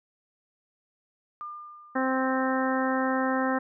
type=tone with exponential decay; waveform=sine; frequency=1202 Hz; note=D6; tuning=40 cents sharp; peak=-33 dBFS; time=1.41-2.66 s; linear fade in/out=0 ms; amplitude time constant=270 ms
type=harmonic tone; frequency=261.6 Hz; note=C4; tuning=in tune; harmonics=1 / 2 / 3 / 4 / 5 / 6 / 7; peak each=-27 / -30 / -32 / -33 / -34 / -35 / -35 dBFS; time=1.95-3.59 s; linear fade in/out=10 ms
effects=none